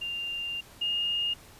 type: tone pair in turn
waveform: sine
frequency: 2794 / 2838 Hz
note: F7 / F7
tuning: 0 / +27 cents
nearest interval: unison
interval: 27 cents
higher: second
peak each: -31 / -26 dBFS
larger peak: second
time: 0.01-0.61 / 0.81-1.34 s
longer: first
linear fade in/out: 10 ms
effects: pink hiss -52 dBFS RMS until 1.59 s + resampled to 32000 Hz